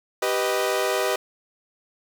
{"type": "chord", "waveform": "sawtooth", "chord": "G augmented", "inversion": "none", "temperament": "equal with one note detuned", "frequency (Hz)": [389.7, 493.9, 622.3], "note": ["G4", "B4", "D#5"], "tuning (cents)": [-10, 0, 0], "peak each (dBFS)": -22, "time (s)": [0.22, 1.16], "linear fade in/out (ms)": 5, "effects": []}